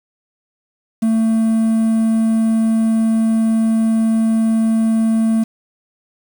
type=tone with quantisation; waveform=triangle; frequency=223.5 Hz; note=A3; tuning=27 cents sharp; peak=-10 dBFS; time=1.02-5.44 s; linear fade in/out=10 ms; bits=6; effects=none